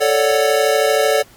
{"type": "chord", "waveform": "square", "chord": "D major seventh", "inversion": "second", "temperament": "equal", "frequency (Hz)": [440, 554.4, 587.3, 740], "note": ["A4", "C#5", "D5", "F#5"], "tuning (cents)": [0, 0, 0, 0], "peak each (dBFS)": [-18, -19, -19, -22], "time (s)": [0, 1.23], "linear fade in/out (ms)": 20, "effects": ["pink hiss -48 dBFS RMS until 1.36 s", "AAC 64 kbps"]}